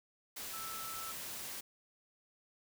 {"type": "tone in noise", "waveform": "sine", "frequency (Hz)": 1318.5, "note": "E6", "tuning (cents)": 0, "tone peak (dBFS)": -45, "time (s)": [0.53, 1.12], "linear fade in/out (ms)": 10, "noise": "white", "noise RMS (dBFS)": -44, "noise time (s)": [0.36, 1.61], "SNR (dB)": -4, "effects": []}